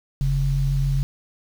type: tone pair together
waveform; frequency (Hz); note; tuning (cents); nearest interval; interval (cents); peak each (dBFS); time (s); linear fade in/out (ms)
sine; 43.31 / 137.4; F1 / C#3; -14 / -15; octave + minor sixth; 1999; -22 / -20; 0.21-1.03; 0
effects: 7-bit